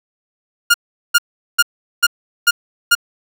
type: tone bursts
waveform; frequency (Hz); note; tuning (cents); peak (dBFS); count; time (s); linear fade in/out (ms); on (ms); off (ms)
sawtooth; 1415; F6; +22; -4; 6; 0.7-2.952; 10; 42; 400
effects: none